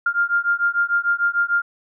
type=beating tone pair; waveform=sine; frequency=1398 / 1404.7 Hz; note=F6 / F6; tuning=+1 / +10 cents; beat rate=6.7 Hz; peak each=-20 dBFS; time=0.06-1.62 s; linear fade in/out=5 ms; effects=none